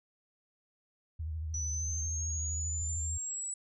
sine tone with vibrato, 79 Hz, D#2, 27 cents sharp, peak -34 dBFS, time 1.19-3.18 s, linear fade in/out 10 ms, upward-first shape triangle, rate 13 Hz, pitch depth 88 cents each way
sine exponential sweep, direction up, 5900 to 7902 Hz, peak -35 dBFS, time 1.54-3.54 s, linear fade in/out 2 ms
effects none

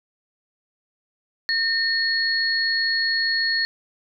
sine tone pair together, 1822 / 4333 Hz, A#6 / C#8, -40 / -40 cents, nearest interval octave + minor third, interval 1500 cents, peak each -22 dBFS, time 1.49-3.65 s, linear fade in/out 0 ms, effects none

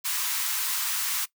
white high-pass noise, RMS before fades -28 dBFS, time 0.04-1.26 s, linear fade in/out 20 ms, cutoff 910 Hz, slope 48 dB/octave, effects noise-tail reverb RT60 0.1 s tail -19 dB re dry

